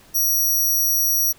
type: tone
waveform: 5% pulse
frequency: 5770 Hz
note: F#8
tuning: 44 cents flat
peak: -11 dBFS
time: 0.14-1.33 s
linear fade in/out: 20 ms
effects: pink hiss -50 dBFS RMS until 1.38 s